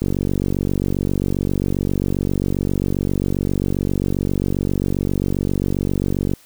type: click train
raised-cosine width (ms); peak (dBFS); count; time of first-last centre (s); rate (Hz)
3; -7; 301; 0.02-6.336; 47.5
effects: white hiss -50 dBFS RMS until 6.45 s